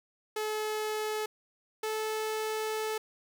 sawtooth tone pair in turn, 429.4 / 435.1 Hz, A4 / A4, -42 / -19 cents, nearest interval unison, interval 23 cents, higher second, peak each -27 dBFS, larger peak neither, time 0.36-1.26 / 1.83-2.98 s, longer second, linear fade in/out 5 ms, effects 10-bit

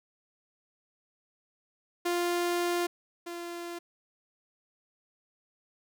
sawtooth tone pair in turn, 349.2 / 344.6 Hz, F4 / F4, 0 / -23 cents, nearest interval unison, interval 23 cents, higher first, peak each -23 / -33 dBFS, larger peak first, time 2.05-2.87 / 3.26-3.79 s, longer first, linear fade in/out 10 ms, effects none

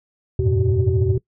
sine tone cluster, 86 / 95.9 / 108.3 / 122.5 / 380 Hz, F2 / G2 / A2 / B2 / F#4, -26 / -37 / -27 / -14 / +46 cents, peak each -21 dBFS, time 0.39-1.18 s, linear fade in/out 5 ms, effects noise-tail reverb RT60 0.1 s tail -23 dB re dry + tanh soft clip ceiling -7 dBFS

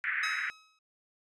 white band-pass noise, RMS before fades -33 dBFS, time 0.04-0.5 s, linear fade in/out 0 ms, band 1500 to 2100 Hz, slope 48 dB/octave
15% pulse tone with exponential decay, 1278 Hz, D#6, 46 cents sharp, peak -24 dBFS, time 0.23-0.79 s, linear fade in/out 5 ms, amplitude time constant 120 ms
effects resampled to 22050 Hz

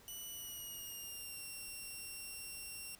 5% pulse tone with pitch glide, 2960 to 2746 Hz, F#7 to F7, 0 to -30 cents, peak -37 dBFS, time 0.08-2.95 s, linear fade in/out 0 ms, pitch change -130 cents, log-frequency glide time 0.32-1.43 s, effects pink hiss -62 dBFS RMS until 2.99 s

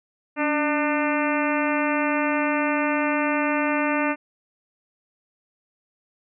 harmonic tone with a mistuned harmonic, 299.5 Hz, D4, 34 cents sharp, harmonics 1 / 2 / 3 / 4 / 5 / 6 / 7 / 8 / 9, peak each -24 / -27 / -29 / -30 / -31 / -32 / -32 / -33 / -34 dBFS, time 0.36-4.16 s, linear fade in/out 50 ms, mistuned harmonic 1, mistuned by -71 cents, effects none

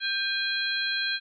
harmonic tone with a mistuned harmonic, 820 Hz, G#5, 22 cents flat, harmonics 2 / 3 / 4 / 5, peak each -29 / -35 / -33 / -30 dBFS, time 0-1.2 s, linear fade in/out 50 ms, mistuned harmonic 2, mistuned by -65 cents, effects none

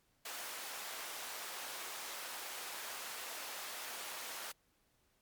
pink high-pass noise, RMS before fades -45 dBFS, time 0.25-4.52 s, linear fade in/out 5 ms, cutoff 720 Hz, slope 12 dB/octave, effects pink hiss -75 dBFS RMS until 5.21 s + MP3 96 kbps

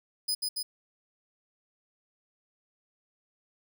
sawtooth tone with echo, 5000 Hz, D#8, 8 cents sharp, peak -24 dBFS, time 0.28-0.35 s, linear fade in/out 10 ms, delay 140 ms, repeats 2, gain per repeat -2 dB, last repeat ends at 0.63 s, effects none

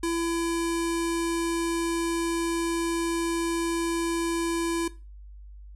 square tone with low-pass filter, 335.8 Hz, E4, 32 cents sharp, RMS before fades -27 dBFS, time 0.03-4.88 s, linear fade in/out 5 ms, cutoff 9500 Hz, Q 2.3, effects noise-tail reverb RT60 0.3 s tail -18 dB re dry + added 50 Hz sine -42 dBFS peak until 5.75 s

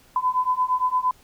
sine beating tone pair, 1005 / 1013.7 Hz, B5 / B5, +30 / +45 cents, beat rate 8.7 Hz, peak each -23 / -22 dBFS, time 0.16-1.11 s, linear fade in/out 2 ms, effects pink hiss -55 dBFS RMS until 1.23 s

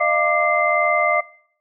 sine tone cluster, 610 / 692 / 1185 / 2078 Hz, D#5 / F5 / D6 / C7, -34 / -16 / +15 / -12 cents, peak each -21 dBFS, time 0-1.21 s, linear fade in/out 10 ms, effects noise-tail reverb RT60 0.6 s tail -21 dB re dry

